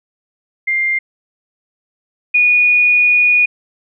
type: tone pair in turn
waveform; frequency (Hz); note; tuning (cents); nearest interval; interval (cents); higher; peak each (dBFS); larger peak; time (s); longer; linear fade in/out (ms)
sine; 2100 / 2457; C7 / D#7; +6 / -22; minor third; 272; second; -13 / -8; second; 0.67-0.99 / 2.34-3.46; second; 10
effects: none